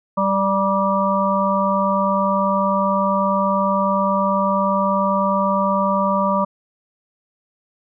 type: harmonic tone with a mistuned harmonic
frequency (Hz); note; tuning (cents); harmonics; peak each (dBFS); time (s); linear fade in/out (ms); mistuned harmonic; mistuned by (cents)
195.9; G3; -1; 1 / 3 / 5 / 6; -21 / -21 / -21 / -21; 0.17-6.45; 10; 5; -26
effects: none